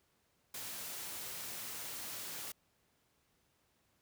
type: noise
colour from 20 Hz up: white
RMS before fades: -44 dBFS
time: 0.54-2.52 s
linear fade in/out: 5 ms
effects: pink hiss -75 dBFS RMS until 4.01 s + high-pass 60 Hz 12 dB/octave

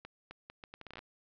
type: accelerating click train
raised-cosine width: 0.3 ms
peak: -30 dBFS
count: 13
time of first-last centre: 0.05-0.991 s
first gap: 260 ms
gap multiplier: 0.73
effects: low-pass 5000 Hz 12 dB/octave

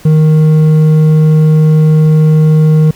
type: tone with hard clipping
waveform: sine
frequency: 155.56 Hz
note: D#3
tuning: in tune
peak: -5 dBFS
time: 0.05-2.91 s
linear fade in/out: 5 ms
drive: 5 dB
effects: pink hiss -38 dBFS RMS until 2.95 s

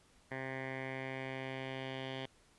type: tone with low-pass filter sweep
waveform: 10% pulse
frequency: 132.3 Hz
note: C3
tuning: 20 cents sharp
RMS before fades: -42 dBFS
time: 0.31-2.26 s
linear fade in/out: 5 ms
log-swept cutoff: 1900 to 3100 Hz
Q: 3.5
effects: pink hiss -67 dBFS RMS until 2.58 s + resampled to 24000 Hz

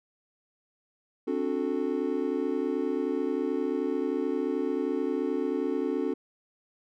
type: chord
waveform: triangle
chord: D dominant seventh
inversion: third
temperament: just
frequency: 264.3 / 293.7 / 367.1 / 440.5 Hz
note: C4 / D4 / F#4 / A4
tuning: +18 / 0 / -14 / +2 cents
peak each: -30 dBFS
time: 1.27-6.14 s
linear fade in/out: 10 ms
effects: none

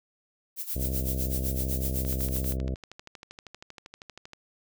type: noise with tremolo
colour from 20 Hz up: violet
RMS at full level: -31 dBFS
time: 0.56-2.57 s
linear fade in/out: 50 ms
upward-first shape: sine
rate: 7.9 Hz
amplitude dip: 80%
type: harmonic tone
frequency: 65.41 Hz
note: C2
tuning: in tune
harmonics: 1 / 2 / 3 / 4 / 5 / 6 / 7 / 8 / 9 / 10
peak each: -29 / -35 / -39 / -41 / -43 / -45 / -46 / -47 / -48 / -49 dBFS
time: 0.75-2.75 s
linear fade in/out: 10 ms
type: click train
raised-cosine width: 0.2 ms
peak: -26 dBFS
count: 30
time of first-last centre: 2.05-4.333 s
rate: 12.7 Hz
effects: none

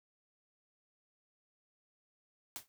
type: noise with exponential decay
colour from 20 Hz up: white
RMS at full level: -39 dBFS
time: 2.56-2.68 s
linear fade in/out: 0 ms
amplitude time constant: 24 ms
effects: noise-tail reverb RT60 0.1 s tail -26 dB re dry

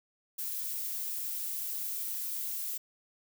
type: noise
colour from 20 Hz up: violet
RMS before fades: -36 dBFS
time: 0.38-2.78 s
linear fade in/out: 10 ms
effects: none

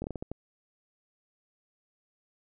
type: slowing click train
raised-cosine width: 2 ms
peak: -22 dBFS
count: 7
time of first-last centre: 0.02-0.316 s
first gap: 21 ms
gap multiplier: 1.34
effects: none

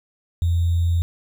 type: tone with sample-and-hold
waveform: sine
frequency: 85.3 Hz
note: F2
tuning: 40 cents flat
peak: -16 dBFS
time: 0.42-1.02 s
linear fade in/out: 0 ms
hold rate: 3675 Hz
effects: none

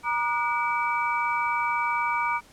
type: tone cluster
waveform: sine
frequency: 947 / 1211 / 1463 / 2300 Hz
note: A#5 / D#6 / F#6 / D7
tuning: +27 / -47 / -20 / -37 cents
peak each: -26 / -29 / -34 / -29 dBFS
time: 0.03-2.41 s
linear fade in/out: 50 ms
effects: pink hiss -54 dBFS RMS until 2.52 s + low-pass 11000 Hz 12 dB/octave

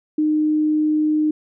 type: tone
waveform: sine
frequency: 306.1 Hz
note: D#4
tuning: 28 cents flat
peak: -15 dBFS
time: 0.18-1.31 s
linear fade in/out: 5 ms
effects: none

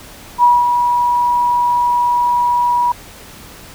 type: tone with ADSR envelope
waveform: sine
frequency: 968 Hz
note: B5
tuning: 35 cents flat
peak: -5 dBFS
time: 0.38-2.92 s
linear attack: 53 ms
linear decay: 210 ms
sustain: -6 dB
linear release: 4 ms
effects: pink hiss -37 dBFS RMS until 3.74 s

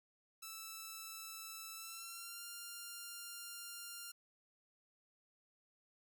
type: tone with pitch glide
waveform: 5% pulse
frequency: 1318.5 to 1396.9 Hz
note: E6 to F6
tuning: 0 to 0 cents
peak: -36 dBFS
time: 0.42-4.12 s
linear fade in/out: 10 ms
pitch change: +100 cents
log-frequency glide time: 1.75-2.44 s
effects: none

